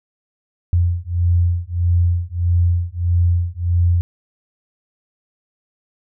sine beating tone pair, 86.3 / 87.9 Hz, F2 / F2, -20 / +12 cents, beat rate 1.6 Hz, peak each -17 dBFS, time 0.73-4.01 s, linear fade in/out 0 ms, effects none

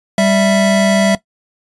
square tone pair together, 196 / 660 Hz, G3 / E5, 0 / +2 cents, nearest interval octave + major sixth, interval 2102 cents, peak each -13 dBFS, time 0.18-1.15 s, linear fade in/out 2 ms, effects noise-tail reverb RT60 0.1 s tail -17 dB re dry + resampled to 24000 Hz

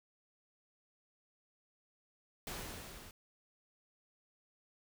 pink noise with level ramp, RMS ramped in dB -42 to -54 dBFS, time 2.47-3.11 s, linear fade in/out 2 ms, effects none

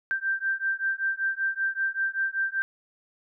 sine beating tone pair, 1568 / 1573.2 Hz, G6 / G6, 0 / +6 cents, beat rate 5.2 Hz, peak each -28 dBFS, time 0.11-2.62 s, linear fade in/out 0 ms, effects none

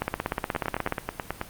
two click trains, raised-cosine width 0.5 ms, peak -12 / -10 dBFS, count 9 / 16, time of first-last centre 0.55-1.414 / 0.02-0.924 s, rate 9.26 / 16.6 Hz, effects pink hiss -45 dBFS RMS until 1.49 s + Opus 32 kbps

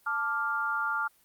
sine chord, D minor, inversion second, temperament equal, 880 / 1174.7 / 1396.9 Hz, A5 / D6 / F6, 0 / 0 / 0 cents, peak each -35 / -33 / -29 dBFS, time 0.06-1.08 s, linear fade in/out 10 ms, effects white hiss -64 dBFS RMS until 1.24 s + Opus 32 kbps

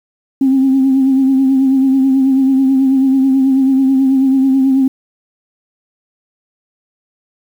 sine tone with vibrato, 266.7 Hz, C4, 33 cents sharp, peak -7 dBFS, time 0.41-4.88 s, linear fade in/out 5 ms, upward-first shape triangle, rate 9.2 Hz, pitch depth 44 cents each way, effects tanh soft clip ceiling -3 dBFS + 7-bit

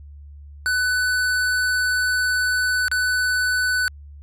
square tone with dropouts, 1497 Hz, F#6, 20 cents sharp, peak -19 dBFS, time 0.66-3.88 s, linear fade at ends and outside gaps 0 ms, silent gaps 2.882-2.915 s, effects added 72 Hz sine -38 dBFS peak until 4.22 s + low-pass 12000 Hz 12 dB/octave

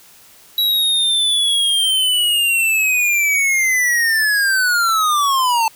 square linear sweep, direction down, 3899 to 880 Hz, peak -14 dBFS, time 0.58-5.68 s, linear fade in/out 2 ms, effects white hiss -46 dBFS RMS until 5.75 s

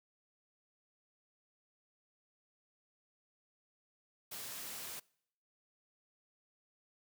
white noise, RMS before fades -45 dBFS, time 4.31-5 s, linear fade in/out 10 ms, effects noise-tail reverb RT60 0.7 s tail -25 dB re dry + high-pass 80 Hz 12 dB/octave

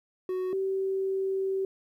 triangle / sine tone pair in turn, 370 / 384.8 Hz, F#4 / G4, 0 / -32 cents, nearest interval minor second, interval 68 cents, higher second, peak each -26 dBFS, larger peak neither, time 0.29-0.53 / 0.53-1.65 s, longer second, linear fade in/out 2 ms, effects 11-bit

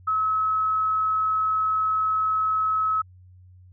sine tone, 1288 Hz, E6, 41 cents flat, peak -20 dBFS, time 0.07-3.02 s, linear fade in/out 10 ms, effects added 91 Hz sine -47 dBFS peak until 3.72 s

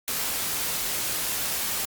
white noise, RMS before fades -28 dBFS, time 0.08-1.85 s, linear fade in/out 0 ms, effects Opus 48 kbps

